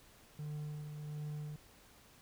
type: tone with tremolo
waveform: triangle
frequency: 150 Hz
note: D3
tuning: 37 cents sharp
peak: -37 dBFS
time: 0.39-1.56 s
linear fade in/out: 2 ms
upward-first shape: sine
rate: 1.4 Hz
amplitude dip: 40%
effects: pink hiss -62 dBFS RMS until 2.21 s